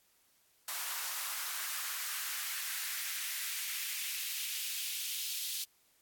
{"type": "noise with high-pass filter sweep", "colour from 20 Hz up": "white", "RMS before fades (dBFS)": -38, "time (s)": [0.68, 5.64], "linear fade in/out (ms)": 2, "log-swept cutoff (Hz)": [980, 3500], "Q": 1.7, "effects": ["white hiss -70 dBFS RMS until 6.01 s", "AAC 64 kbps"]}